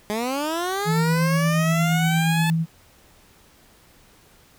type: linear sweep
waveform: 15% pulse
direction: up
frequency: 205.2 to 874 Hz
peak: -17 dBFS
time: 0.1-2.5 s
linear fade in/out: 0 ms
type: tone with tremolo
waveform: sine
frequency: 163.3 Hz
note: E3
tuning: 16 cents flat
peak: -17 dBFS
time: 0.85-2.66 s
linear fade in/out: 50 ms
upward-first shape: sine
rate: 8.5 Hz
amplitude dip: 25%
effects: pink hiss -54 dBFS RMS until 4.58 s